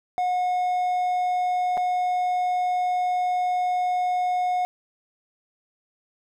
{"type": "tone with dropouts", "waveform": "triangle", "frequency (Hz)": 725, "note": "F#5", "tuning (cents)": -35, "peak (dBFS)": -19, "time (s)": [0.18, 4.65], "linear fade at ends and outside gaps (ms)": 0, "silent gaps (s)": [1.771, 1.776], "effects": []}